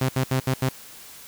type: tone bursts at uneven times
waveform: sawtooth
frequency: 130.81 Hz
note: C3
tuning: in tune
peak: -16 dBFS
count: 5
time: 0.01-0.09 / 0.16-0.24 / 0.31-0.4 / 0.47-0.54 / 0.62-0.69 s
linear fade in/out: 5 ms
effects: white hiss -44 dBFS RMS until 1.27 s